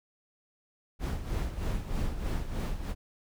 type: noise with tremolo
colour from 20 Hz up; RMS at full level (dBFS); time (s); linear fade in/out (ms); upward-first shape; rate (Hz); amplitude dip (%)
brown; -29; 0.99-2.95; 50; sine; 3.2; 65
effects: none